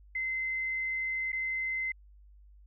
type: tone with dropouts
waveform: sine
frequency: 2063 Hz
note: C7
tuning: 25 cents flat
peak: -30 dBFS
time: 0.15-1.92 s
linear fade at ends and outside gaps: 5 ms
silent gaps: 1.32-1.328 s
effects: added 50 Hz sine -53 dBFS peak until 2.66 s